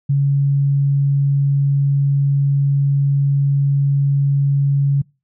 sine tone, 140 Hz, C#3, 18 cents sharp, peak -12 dBFS, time 0.09-5.02 s, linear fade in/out 10 ms, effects noise-tail reverb RT60 0.3 s tail -26 dB re dry

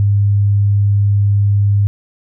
sine tone, 101.3 Hz, G#2, 43 cents flat, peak -9 dBFS, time 0-1.87 s, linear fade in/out 0 ms, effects none

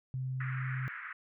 sine tone, 130 Hz, C3, 11 cents flat, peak -33 dBFS, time 0.14-0.88 s, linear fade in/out 0 ms
pink band-pass noise, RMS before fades -43 dBFS, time 0.4-1.13 s, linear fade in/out 5 ms, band 1300 to 2100 Hz, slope 48 dB/octave
effects none

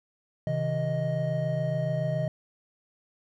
triangle tone cluster, 132 / 159.1 / 624 Hz, C3 / D#3 / D#5, +16 / +39 / +5 cents, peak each -28 dBFS, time 0.47-2.28 s, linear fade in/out 2 ms, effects none

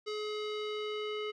square tone with low-pass filter sweep, 423.9 Hz, G#4, 35 cents sharp, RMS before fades -37 dBFS, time 0.06-1.32 s, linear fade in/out 20 ms, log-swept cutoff 4600 to 2900 Hz, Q 2.6, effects none

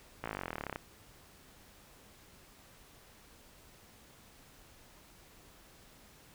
slowing click train, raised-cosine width 0.5 ms, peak -22 dBFS, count 23, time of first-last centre 0.24-0.759 s, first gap 17 ms, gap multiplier 1.03, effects pink hiss -59 dBFS RMS until 6.34 s

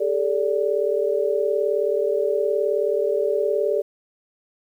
sine tone cluster, 401.9 / 440.9 / 580 Hz, G4 / A4 / D5, +43 / +4 / -22 cents, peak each -23 dBFS, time 0-3.82 s, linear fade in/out 10 ms, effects 9-bit

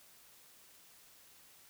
silence, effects white hiss -61 dBFS RMS until 1.69 s

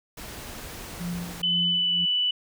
pink noise, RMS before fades -39 dBFS, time 0.17-1.42 s, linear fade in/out 5 ms
sine tone with tremolo, 174.61 Hz, F3, in tune, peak -28 dBFS, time 0.99-2.06 s, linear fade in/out 20 ms, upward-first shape sine, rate 2 Hz, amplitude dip 80%
sine tone with pitch glide, 3011 to 2973 Hz, F#7 to F#7, +30 to +8 cents, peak -21 dBFS, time 1.43-2.31 s, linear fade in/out 5 ms, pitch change -22 cents, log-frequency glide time 1.6-1.93 s
effects none

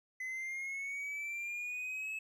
triangle linear sweep, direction up, 2023 to 2601 Hz, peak -36 dBFS, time 0.2-2.19 s, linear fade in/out 5 ms, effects none

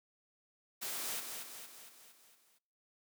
white noise with echo, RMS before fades -40 dBFS, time 0.81-1.21 s, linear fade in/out 20 ms, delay 230 ms, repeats 6, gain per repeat -5 dB, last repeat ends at 2.59 s, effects noise-tail reverb RT60 0.8 s tail -26 dB re dry + high-pass 200 Hz 12 dB/octave

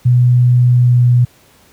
sine tone with pitch glide, 123.47 to 122.62 Hz, B2 to B2, 0 to -12 cents, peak -6 dBFS, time 0.05-1.25 s, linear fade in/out 10 ms, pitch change -12 cents, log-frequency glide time 0.68-1.03 s, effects pink hiss -48 dBFS RMS until 1.72 s + high-pass 60 Hz 12 dB/octave

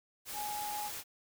sine tone in noise, 834 Hz, G#5, 7 cents sharp, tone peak -37 dBFS, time 0.33-0.91 s, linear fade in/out 50 ms, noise white, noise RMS -42 dBFS, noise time 0.25-1.04 s, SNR +2 dB, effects none

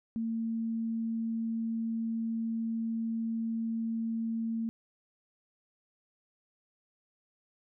sine tone, 226.7 Hz, A#3, 48 cents flat, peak -30 dBFS, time 0.16-4.69 s, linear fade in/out 0 ms, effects none

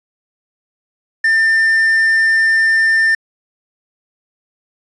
triangle tone, 1795 Hz, A6, 34 cents sharp, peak -8 dBFS, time 1.24-3.15 s, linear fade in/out 5 ms, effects resampled to 22050 Hz + 7-bit

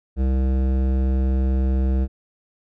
triangle tone with hard clipping, 65.41 Hz, C2, in tune, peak -19 dBFS, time 0.16-2.08 s, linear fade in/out 50 ms, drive 18 dB, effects none

